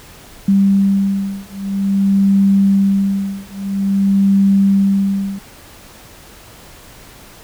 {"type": "beating tone pair", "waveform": "sine", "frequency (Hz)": [196.4, 196.9], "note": ["G3", "G3"], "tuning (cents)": [4, 8], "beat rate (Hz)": 0.5, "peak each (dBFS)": -14, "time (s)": [0.48, 5.39], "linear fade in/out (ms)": 5, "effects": ["pink hiss -40 dBFS RMS until 7.43 s"]}